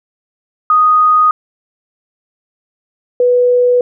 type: tone pair in turn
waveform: sine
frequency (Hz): 1243 / 492.4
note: D#6 / B4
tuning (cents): -2 / -5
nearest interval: octave + major third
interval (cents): 1603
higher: first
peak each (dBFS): -6 / -7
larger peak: first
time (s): 0.7-1.31 / 3.2-3.81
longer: neither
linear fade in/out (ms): 2
effects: none